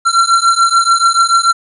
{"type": "beating tone pair", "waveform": "square", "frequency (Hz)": [1359, 1365.9], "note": ["F6", "F6"], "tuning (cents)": [-48, -39], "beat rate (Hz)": 6.9, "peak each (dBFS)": -12, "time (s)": [0.05, 1.53], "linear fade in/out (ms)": 20, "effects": ["resampled to 24000 Hz", "8-bit"]}